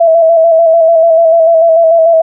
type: tone with vibrato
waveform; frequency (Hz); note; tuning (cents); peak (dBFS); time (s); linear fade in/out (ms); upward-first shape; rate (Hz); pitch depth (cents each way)
sine; 659.3; E5; 0; -3; 0-2.22; 10; square; 6.8; 33
effects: none